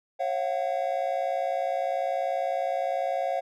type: tone cluster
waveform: triangle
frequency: 544 / 685 / 745 Hz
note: C#5 / F5 / F#5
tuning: -33 / -34 / +12 cents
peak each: -28 dBFS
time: 0.19-3.41 s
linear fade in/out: 20 ms
effects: none